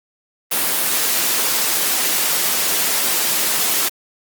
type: noise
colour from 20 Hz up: white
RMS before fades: -18 dBFS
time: 0.51-3.89 s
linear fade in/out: 10 ms
effects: high-pass 200 Hz 12 dB/octave + Opus 32 kbps